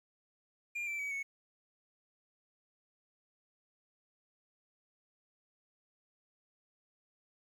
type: tone with pitch steps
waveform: triangle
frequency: 2400 / 2336 / 2273 / 2212 Hz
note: D7 / D7 / C#7 / C#7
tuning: +37 / -10 / +43 / -4 cents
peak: -34 dBFS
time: 0.75-1.23 s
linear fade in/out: 10 ms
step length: 120 ms
effects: 11-bit